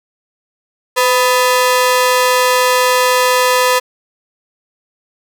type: ring-modulated tone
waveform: sawtooth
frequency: 750 Hz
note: F#5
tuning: 23 cents sharp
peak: -3 dBFS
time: 0.96-3.8 s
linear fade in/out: 20 ms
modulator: 243 Hz
effects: none